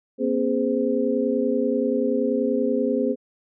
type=tone cluster; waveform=sine; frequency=238.4 / 268.8 / 415.8 / 514 Hz; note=A#3 / C4 / G#4 / C5; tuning=+39 / +47 / +2 / -31 cents; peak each=-25 dBFS; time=0.18-3.16 s; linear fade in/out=50 ms; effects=none

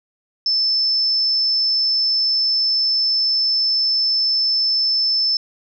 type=tone; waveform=sine; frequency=5274 Hz; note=E8; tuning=in tune; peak=-15 dBFS; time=0.46-5.37 s; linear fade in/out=2 ms; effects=none

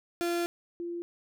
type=tone pair in turn; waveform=35% pulse / sine; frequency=344.3 / 344.3 Hz; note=F4 / F4; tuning=-25 / -25 cents; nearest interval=unison; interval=0 cents; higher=neither; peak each=-26 / -33 dBFS; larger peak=first; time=0.21-0.46 / 0.8-1.02 s; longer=first; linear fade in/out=0 ms; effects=none

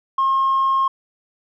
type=tone with tanh clipping; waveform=triangle; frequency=1074 Hz; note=C6; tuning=45 cents sharp; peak=-15 dBFS; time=0.18-0.88 s; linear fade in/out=5 ms; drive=5 dB; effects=none

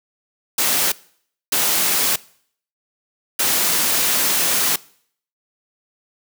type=noise bursts at uneven times; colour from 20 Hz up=white; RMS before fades=-18 dBFS; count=3; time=0.58-0.92 / 1.52-2.16 / 3.39-4.76 s; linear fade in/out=5 ms; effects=noise-tail reverb RT60 0.6 s tail -22 dB re dry + high-pass 150 Hz 12 dB/octave

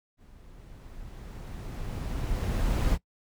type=noise with level ramp; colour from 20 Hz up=brown; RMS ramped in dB=-53 to -23 dBFS; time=0.17-2.98 s; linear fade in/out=50 ms; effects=noise-tail reverb RT60 0.1 s tail -20 dB re dry

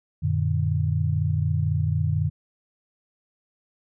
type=chord; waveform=sine; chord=Gb augmented; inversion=none; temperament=equal with one note detuned; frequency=92.5 / 116.54 / 150.53 Hz; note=Gb2 / Bb2 / D3; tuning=0 / 0 / +43 cents; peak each=-24 / -27 / -24 dBFS; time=0.22-2.3 s; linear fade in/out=20 ms; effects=none

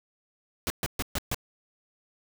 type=noise bursts; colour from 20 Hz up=pink; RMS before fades=-29 dBFS; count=5; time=0.67-1.345 s; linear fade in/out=0 ms; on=31 ms; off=130 ms; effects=none

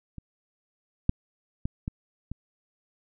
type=clicks; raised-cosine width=5 ms; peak=-27 / -8 / -16 / -18 / -22 dBFS; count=5; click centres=0.183 / 1.094 / 1.655 / 1.879 / 2.316 s; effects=none

